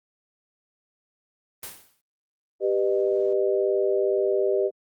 white noise with exponential decay, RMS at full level -33 dBFS, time 1.63-2.01 s, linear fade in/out 2 ms, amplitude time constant 81 ms
sine chord, G augmented, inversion none, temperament equal with one note detuned, 392 / 493.9 / 610.9 Hz, G4 / B4 / D#5, 0 / 0 / -32 cents, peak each -22 / -27 / -26 dBFS, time 2.6-4.71 s, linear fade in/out 50 ms
effects Opus 24 kbps

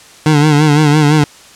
25% pulse tone with vibrato, 150 Hz, D3, 37 cents sharp, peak -3 dBFS, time 0.26-1.24 s, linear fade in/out 2 ms, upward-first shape sine, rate 5.9 Hz, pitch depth 66 cents each way, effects white hiss -39 dBFS RMS until 1.55 s + low-pass 8000 Hz 12 dB/octave

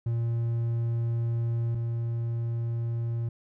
triangle tone pair in turn, 116.54 / 116.54 Hz, A#2 / A#2, 0 / 0 cents, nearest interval unison, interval 0 cents, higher neither, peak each -23 / -25 dBFS, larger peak first, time 0.06-1.75 / 1.75-3.29 s, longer first, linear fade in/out 5 ms, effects none

